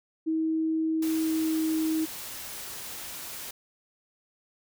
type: tone with pitch glide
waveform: sine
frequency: 319.6 to 317.2 Hz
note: D#4 to D#4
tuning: +47 to +33 cents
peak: -24 dBFS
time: 0.26-2.06 s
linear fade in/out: 20 ms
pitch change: -14 cents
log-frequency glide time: 1.14-1.69 s
type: noise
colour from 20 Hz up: white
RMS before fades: -39 dBFS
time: 1.02-3.51 s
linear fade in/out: 5 ms
effects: none

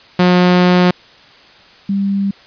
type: tone pair in turn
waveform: sawtooth / sine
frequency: 179.6 / 197.82 Hz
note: F3 / G3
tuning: +49 / +16 cents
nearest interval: major second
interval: 167 cents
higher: second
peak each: -4 / -13 dBFS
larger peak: first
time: 0.19-0.91 / 1.89-2.31 s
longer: first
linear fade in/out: 5 ms
effects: white hiss -43 dBFS RMS until 2.46 s + resampled to 11025 Hz

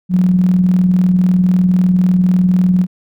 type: tone with tremolo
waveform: sine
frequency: 181.9 Hz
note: F#3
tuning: 29 cents flat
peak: -7 dBFS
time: 0.09-2.87 s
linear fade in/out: 50 ms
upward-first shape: square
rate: 20 Hz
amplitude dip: 35%
effects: none

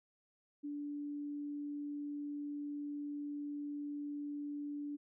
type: tone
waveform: sine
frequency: 290.7 Hz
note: D4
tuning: 18 cents flat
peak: -39 dBFS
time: 0.63-4.97 s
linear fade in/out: 20 ms
effects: none

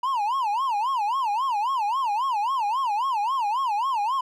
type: tone with vibrato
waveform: triangle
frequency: 943 Hz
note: A#5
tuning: 20 cents sharp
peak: -20 dBFS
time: 0.03-4.21 s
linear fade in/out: 5 ms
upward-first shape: sine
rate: 3.7 Hz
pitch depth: 260 cents each way
effects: none

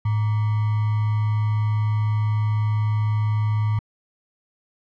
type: tone with sample-and-hold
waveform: sine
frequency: 107 Hz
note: A2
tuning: 48 cents flat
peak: -18 dBFS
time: 0.05-3.79 s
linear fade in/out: 5 ms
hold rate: 1050 Hz
effects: low-pass 2000 Hz 12 dB/octave

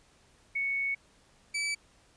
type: tone pair in turn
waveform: sine / sawtooth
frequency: 2217 / 2303 Hz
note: C#7 / D7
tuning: 0 / -34 cents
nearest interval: minor second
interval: 66 cents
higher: second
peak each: -28 / -26 dBFS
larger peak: second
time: 0.55-0.95 / 1.54-1.75 s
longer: first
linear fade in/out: 10 ms
effects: pink hiss -63 dBFS RMS until 2.16 s + resampled to 22050 Hz

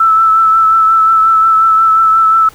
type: tone with vibrato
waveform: sine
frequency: 1318.5 Hz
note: E6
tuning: in tune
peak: -5 dBFS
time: 0-2.49 s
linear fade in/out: 5 ms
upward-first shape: triangle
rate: 5.6 Hz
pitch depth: 25 cents each way
effects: pink hiss -40 dBFS RMS until 2.54 s

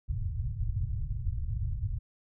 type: low-pass noise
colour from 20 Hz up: white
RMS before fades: -32 dBFS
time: 0.08-1.99 s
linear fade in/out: 10 ms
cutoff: 120 Hz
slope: 48 dB/octave
effects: none

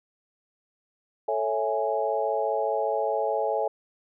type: chord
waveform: sine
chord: A major seventh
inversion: none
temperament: equal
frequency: 440 / 554.4 / 659.3 / 830.6 Hz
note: A4 / C#5 / E5 / G#5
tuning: 0 / 0 / 0 / 0 cents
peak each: -29 dBFS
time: 1.28-3.68 s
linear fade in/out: 5 ms
effects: none

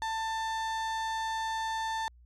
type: tone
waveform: 35% pulse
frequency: 890 Hz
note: A5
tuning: 20 cents sharp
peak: -29 dBFS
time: 0.02-2.08 s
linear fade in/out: 0 ms
effects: added 60 Hz sine -54 dBFS peak until 2.25 s + low-pass 6000 Hz 12 dB/octave

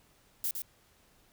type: noise with echo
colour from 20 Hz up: violet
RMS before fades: -32 dBFS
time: 0.44-0.51 s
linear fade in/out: 2 ms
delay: 110 ms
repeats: 1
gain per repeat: -5 dB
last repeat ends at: 0.62 s
effects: pink hiss -65 dBFS RMS until 1.32 s

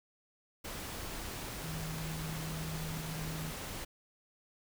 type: tone in noise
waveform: sine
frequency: 158.8 Hz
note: D#3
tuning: 36 cents sharp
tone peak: -39 dBFS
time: 1.63-3.51 s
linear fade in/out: 10 ms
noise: pink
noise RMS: -42 dBFS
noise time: 0.64-3.85 s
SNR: 0 dB
effects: none

